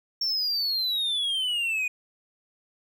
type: exponential sweep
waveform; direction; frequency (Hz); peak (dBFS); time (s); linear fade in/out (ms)
triangle; down; 5500 to 2452; -23; 0.21-1.88; 5
effects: none